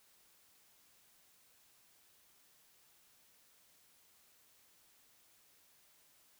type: silence
effects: white hiss -68 dBFS RMS until 6.39 s